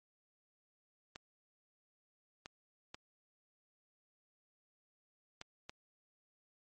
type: clicks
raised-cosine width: 0.2 ms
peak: -28 dBFS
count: 5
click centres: 1.159 / 2.459 / 2.945 / 5.414 / 5.695 s
effects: MP3 32 kbps